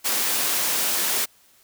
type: high-pass noise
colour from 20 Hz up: white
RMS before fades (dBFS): -23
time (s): 0.04-1.26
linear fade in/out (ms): 20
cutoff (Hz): 220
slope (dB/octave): 12
effects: white hiss -57 dBFS RMS until 1.63 s